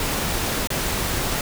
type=noise with dropouts; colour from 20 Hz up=pink; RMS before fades=-24 dBFS; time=0-1.41 s; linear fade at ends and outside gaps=2 ms; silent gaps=0.673-0.703 s; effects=none